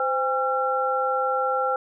sine tone cluster, 516 / 806 / 1360 Hz, C5 / G5 / F6, -24 / +48 / -46 cents, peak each -25 / -26 / -25 dBFS, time 0-1.76 s, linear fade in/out 2 ms, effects none

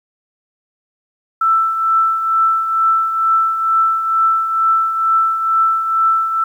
sine tone with tremolo, 1327 Hz, E6, 11 cents sharp, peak -9 dBFS, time 1.41-6.44 s, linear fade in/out 5 ms, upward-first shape triangle, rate 2.2 Hz, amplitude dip 60%, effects 8-bit

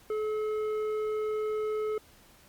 triangle tone with tanh clipping, 429.4 Hz, A4, 42 cents flat, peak -30 dBFS, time 0.1-1.98 s, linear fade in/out 2 ms, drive 13 dB, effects pink hiss -58 dBFS RMS until 2.48 s + Opus 48 kbps

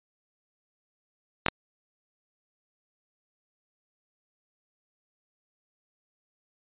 clicks, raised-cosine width 0.3 ms, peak -6 dBFS, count 2, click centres 1.463 / 1.484 s, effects resampled to 8000 Hz

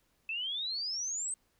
sine exponential sweep, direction up, 2588 to 8372 Hz, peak -33 dBFS, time 0.29-1.34 s, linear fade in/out 2 ms, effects pink hiss -73 dBFS RMS until 1.59 s

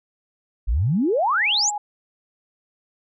sine exponential sweep, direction up, 46.25 to 7902 Hz, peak -17 dBFS, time 0.67-1.71 s, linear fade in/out 20 ms
sine tone with exponential growth, 830.6 Hz, G#5, in tune, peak -23 dBFS, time 0.76-1.78 s, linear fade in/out 5 ms, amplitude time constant 220 ms
effects none

